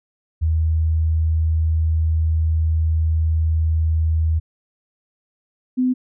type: tone pair in turn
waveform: sine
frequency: 79.9 / 253.7 Hz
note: D#2 / B3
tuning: +47 / +47 cents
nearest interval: octave + minor sixth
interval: 2000 cents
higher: second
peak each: -15 dBFS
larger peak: neither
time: 0.41-4.4 / 5.77-5.94 s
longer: first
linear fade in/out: 20 ms
effects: none

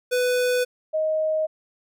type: tone pair in turn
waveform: square / sine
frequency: 497.1 / 626.3 Hz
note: B4 / D#5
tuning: +11 / +11 cents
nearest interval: major third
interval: 400 cents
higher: second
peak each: -20 dBFS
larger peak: neither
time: 0.11-0.65 / 0.93-1.47 s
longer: neither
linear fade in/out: 20 ms
effects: none

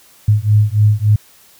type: beating tone pair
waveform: sine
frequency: 103.9 / 107.4 Hz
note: G#2 / A2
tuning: +1 / -41 cents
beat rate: 3.5 Hz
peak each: -12 dBFS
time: 0.28-1.16 s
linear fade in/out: 5 ms
effects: white hiss -47 dBFS RMS until 1.59 s

